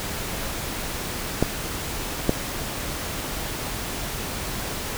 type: clicks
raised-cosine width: 2 ms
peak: -4 dBFS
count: 2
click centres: 1.426 / 2.294 s
effects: pink hiss -30 dBFS RMS until 4.97 s